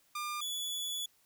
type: tone pair in turn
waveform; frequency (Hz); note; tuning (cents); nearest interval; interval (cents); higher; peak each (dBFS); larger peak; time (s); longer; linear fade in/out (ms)
sawtooth; 1200 / 3422; D6 / A7; +37 / -49; octave + tritone; 1814; second; -32 / -32; neither; 0.15-0.41 / 0.41-1.06; second; 5
effects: white hiss -69 dBFS RMS until 1.25 s